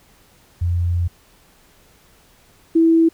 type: tone pair in turn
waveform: sine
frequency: 86.9 / 328.1 Hz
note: F2 / E4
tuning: -8 / -8 cents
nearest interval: octave + major seventh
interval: 2300 cents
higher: second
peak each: -16 / -10 dBFS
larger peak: second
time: 0.61-1.08 / 2.75-3.09 s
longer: first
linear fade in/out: 10 ms
effects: pink hiss -53 dBFS RMS until 3.13 s